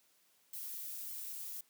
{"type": "noise with flanger", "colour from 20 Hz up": "violet", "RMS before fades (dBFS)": -44, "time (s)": [0.53, 1.61], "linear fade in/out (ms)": 5, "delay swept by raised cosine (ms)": [0.91, 6.71], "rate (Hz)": 1.7, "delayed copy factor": 0.9, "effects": ["white hiss -71 dBFS RMS until 1.69 s", "high-pass 150 Hz 12 dB/octave"]}